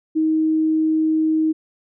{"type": "tone", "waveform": "sine", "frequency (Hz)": 315.3, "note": "D#4", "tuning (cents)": 23, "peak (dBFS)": -15, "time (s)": [0.15, 1.53], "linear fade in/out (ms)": 20, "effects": []}